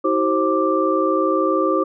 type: tone cluster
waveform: sine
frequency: 318 / 378 / 531 / 1177 Hz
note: D#4 / F#4 / C5 / D6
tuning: +38 / +37 / +25 / +3 cents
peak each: -21 dBFS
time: 0.04-1.84 s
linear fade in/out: 10 ms
effects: none